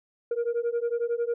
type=beating tone pair; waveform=sine; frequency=466.2 / 477.2 Hz; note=A#4 / A#4; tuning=0 / +41 cents; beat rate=11 Hz; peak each=-26 dBFS; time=0.31-1.34 s; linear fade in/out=5 ms; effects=tanh soft clip ceiling -22 dBFS